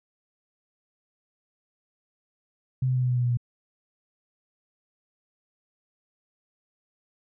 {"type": "tone with pitch steps", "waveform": "sine", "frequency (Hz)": [129.3, 128.04, 126.79, 125.55, 124.32, 123.1, 121.9, 120.71], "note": ["C3", "C3", "B2", "B2", "B2", "B2", "B2", "B2"], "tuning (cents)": [-20, -37, 46, 29, 12, -5, -22, -39], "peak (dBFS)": -21, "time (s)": [2.82, 3.372], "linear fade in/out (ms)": 5, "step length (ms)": 69, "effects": []}